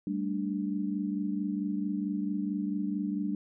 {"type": "chord", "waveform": "sine", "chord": "G suspended second", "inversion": "none", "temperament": "just", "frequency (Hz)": [196, 220.5, 294], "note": ["G3", "A3", "D4"], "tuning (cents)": [0, 4, 2], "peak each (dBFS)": [-32, -36, -33], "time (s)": [0.07, 3.35], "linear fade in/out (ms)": 2, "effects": []}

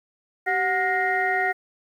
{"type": "tone cluster", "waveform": "sine", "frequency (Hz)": [384.7, 734, 1431, 1868, 2088], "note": ["G4", "F#5", "F6", "A#6", "C7"], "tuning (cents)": [-33, -14, 42, 3, -4], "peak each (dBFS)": [-29, -24, -29, -24, -31], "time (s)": [0.46, 1.53], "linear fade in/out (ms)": 20, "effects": ["tanh soft clip ceiling -9 dBFS", "9-bit"]}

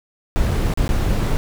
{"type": "noise with dropouts", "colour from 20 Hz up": "brown", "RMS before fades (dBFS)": -18, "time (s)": [0.36, 1.37], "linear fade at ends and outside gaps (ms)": 0, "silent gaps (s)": [[0.51, 0.514], [0.738, 0.774], [0.879, 0.891]], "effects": []}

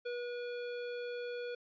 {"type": "tone with ADSR envelope", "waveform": "square", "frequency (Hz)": 484.8, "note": "B4", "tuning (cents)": -32, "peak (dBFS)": -37, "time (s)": [0.05, 1.55], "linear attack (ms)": 13, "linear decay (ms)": 220, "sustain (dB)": -2, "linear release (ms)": 5, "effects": ["resampled to 11025 Hz"]}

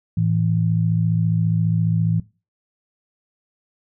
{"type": "tone pair together", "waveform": "sine", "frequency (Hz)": [109.8, 164.51], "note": ["A2", "E3"], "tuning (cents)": [-3, -3], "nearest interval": "perfect fifth", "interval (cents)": 700, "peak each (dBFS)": -19, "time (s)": [0.17, 2.2], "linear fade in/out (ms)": 5, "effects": ["noise-tail reverb RT60 0.3 s tail -20 dB re dry"]}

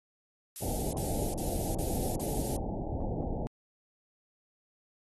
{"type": "noise bursts", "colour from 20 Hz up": "violet", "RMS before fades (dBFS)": -36, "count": 5, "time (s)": [0.56, 2.566], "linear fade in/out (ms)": 0, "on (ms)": 370, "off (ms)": 39}
{"type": "low-pass noise", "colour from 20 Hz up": "pink", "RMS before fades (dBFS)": -34, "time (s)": [0.62, 3.47], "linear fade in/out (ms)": 0, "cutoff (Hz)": 850, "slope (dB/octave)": 96}
{"effects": ["AAC 32 kbps"]}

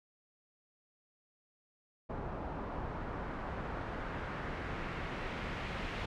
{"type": "noise with low-pass filter sweep", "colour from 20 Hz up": "pink", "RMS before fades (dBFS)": -40, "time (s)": [2.09, 6.06], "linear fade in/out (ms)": 10, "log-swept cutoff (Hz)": [950, 2700], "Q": 1.2, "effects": []}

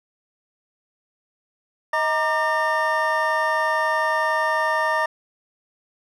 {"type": "tone cluster", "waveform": "triangle", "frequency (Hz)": [630, 935, 1192, 1819], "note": ["D#5", "A#5", "D6", "A#6"], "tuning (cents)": [21, 5, 25, -43], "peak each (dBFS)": [-23, -22, -24, -22], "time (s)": [1.93, 5.06], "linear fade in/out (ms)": 5, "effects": []}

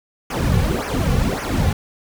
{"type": "noise with flanger", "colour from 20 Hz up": "brown", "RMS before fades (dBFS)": -19, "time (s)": [0.3, 1.73], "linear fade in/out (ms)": 5, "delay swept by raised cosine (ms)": [0.24, 3.24], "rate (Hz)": 1.8, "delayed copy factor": -0.95, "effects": []}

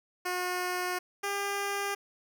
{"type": "tone pair in turn", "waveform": "10% pulse", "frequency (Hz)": [361.1, 401.2], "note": ["F#4", "G4"], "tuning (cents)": [-42, 40], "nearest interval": "major second", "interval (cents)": 182, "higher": "second", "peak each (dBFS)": -22, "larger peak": "neither", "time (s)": [[0.25, 0.99], [1.23, 1.95]], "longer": "first", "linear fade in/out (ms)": 10, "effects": []}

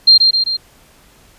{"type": "tone with echo", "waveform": "sine", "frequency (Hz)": 4186, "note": "C8", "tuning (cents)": 0, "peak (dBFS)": -3, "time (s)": [0.07, 0.18], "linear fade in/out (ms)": 10, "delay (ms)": 130, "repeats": 3, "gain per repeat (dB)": -4, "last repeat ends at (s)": 0.57, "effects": ["pink hiss -48 dBFS RMS until 1.38 s", "resampled to 32000 Hz"]}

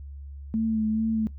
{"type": "tone with vibrato", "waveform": "sine", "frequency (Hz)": 220, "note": "A3", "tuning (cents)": 0, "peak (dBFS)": -22, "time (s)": [0.54, 1.27], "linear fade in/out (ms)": 0, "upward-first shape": "sine", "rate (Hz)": 2.3, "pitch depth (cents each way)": 28, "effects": ["noise-tail reverb RT60 0.1 s tail -17 dB re dry", "added 70 Hz sine -37 dBFS peak until 1.38 s"]}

